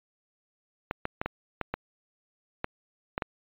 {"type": "clicks", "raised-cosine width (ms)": 0.5, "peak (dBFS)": -14, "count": 9, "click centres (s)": [0.911, 1.054, 1.215, 1.26, 1.613, 1.74, 2.644, 3.179, 3.222], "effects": ["resampled to 8000 Hz"]}